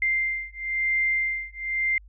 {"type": "beating tone pair", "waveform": "sine", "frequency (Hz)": [2093, 2094], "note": ["C7", "C7"], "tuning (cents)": [0, 1], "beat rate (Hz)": 1, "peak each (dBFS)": -26, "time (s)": [0.02, 1.98], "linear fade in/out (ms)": 2, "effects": ["added 50 Hz sine -46 dBFS peak until 2.08 s"]}